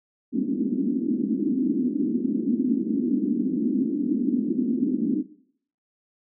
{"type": "band-pass noise", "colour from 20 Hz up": "white", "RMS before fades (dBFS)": -24, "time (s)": [0.32, 5.24], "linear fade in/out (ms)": 50, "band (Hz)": [220, 300], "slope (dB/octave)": 48, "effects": ["noise-tail reverb RT60 0.6 s tail -17 dB re dry"]}